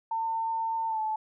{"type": "tone with pitch glide", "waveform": "sine", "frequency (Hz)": [902, 869.3], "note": ["A5", "A5"], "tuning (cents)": [43, -21], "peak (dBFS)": -27, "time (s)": [0.11, 1.16], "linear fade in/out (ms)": 5, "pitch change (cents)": -64, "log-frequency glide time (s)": [0.87, 1], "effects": []}